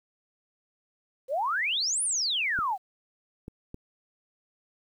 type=exponential two-way sweep; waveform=sine; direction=up then down; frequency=493.9 to 10190 to 715 Hz; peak=-25 dBFS; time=1.28-2.78 s; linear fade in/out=50 ms; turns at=2.03 s
type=clicks; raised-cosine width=3 ms; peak=-26 dBFS; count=3; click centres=2.589 / 3.481 / 3.744 s
effects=10-bit